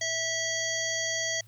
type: harmonic tone with a mistuned harmonic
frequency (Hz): 653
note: E5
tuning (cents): -17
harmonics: 1 / 3 / 5 / 7 / 9 / 10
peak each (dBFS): -36 / -32 / -36 / -37 / -36 / -34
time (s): 0.01-1.41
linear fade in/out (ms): 5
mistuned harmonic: 10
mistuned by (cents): +17
effects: added 110 Hz sine -52 dBFS peak until 1.47 s + white hiss -63 dBFS RMS until 1.47 s